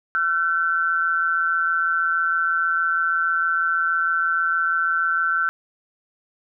sine tone pair together, 1357.7 / 1524 Hz, F6 / G6, -49 / -49 cents, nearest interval major second, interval 200 cents, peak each -21 dBFS, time 0.15-5.49 s, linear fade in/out 0 ms, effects none

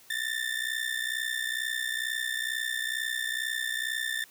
30% pulse ring-modulated tone, 1789 Hz, A6, 28 cents sharp, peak -24 dBFS, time 0.1-4.24 s, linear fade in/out 2 ms, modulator 31.1 Hz, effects white hiss -56 dBFS RMS until 4.3 s + high-pass 60 Hz 12 dB/octave

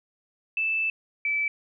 sine tone pair in turn, 2637 / 2311 Hz, E7 / D7, 0 / -28 cents, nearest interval major second, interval 228 cents, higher first, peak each -23 dBFS, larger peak neither, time 0.57-0.9 / 1.25-1.48 s, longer first, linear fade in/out 2 ms, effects none

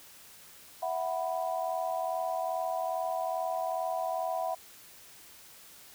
sine chord, E suspended second, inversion none, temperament just, 659.3 / 741.7 / 988.9 Hz, E5 / F#5 / B5, 0 / +4 / +2 cents, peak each -33 / -33 / -38 dBFS, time 0.82-4.55 s, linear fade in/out 10 ms, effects white hiss -53 dBFS RMS until 5.94 s

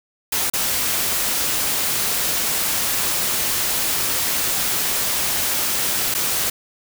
white noise with dropouts, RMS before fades -21 dBFS, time 0.32-6.5 s, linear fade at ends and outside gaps 5 ms, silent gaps 0.5-0.534 / 6.142-6.148 s, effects none

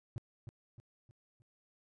triangle tone with echo, 116.54 Hz, A#2, in tune, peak -34 dBFS, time 0.16-0.18 s, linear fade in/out 0 ms, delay 310 ms, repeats 4, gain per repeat -7 dB, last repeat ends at 1.42 s, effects resampled to 22050 Hz

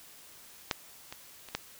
clicks, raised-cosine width 0.2 ms, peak -10 / -23 / -28 / -13 dBFS, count 4, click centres 0.712 / 1.125 / 1.487 / 1.55 s, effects white hiss -53 dBFS RMS until 1.79 s

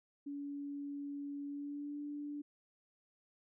sine tone with pitch glide, 284.6 to 291.6 Hz, C#4 to D4, +46 to -12 cents, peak -40 dBFS, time 0.26-2.42 s, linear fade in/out 10 ms, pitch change +42 cents, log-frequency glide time 1.46-2 s, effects none

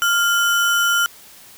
sine tone with sample-and-hold, 1396.9 Hz, F6, in tune, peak -14 dBFS, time 0.02-1.06 s, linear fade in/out 0 ms, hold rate 4410 Hz, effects white hiss -44 dBFS RMS until 1.57 s

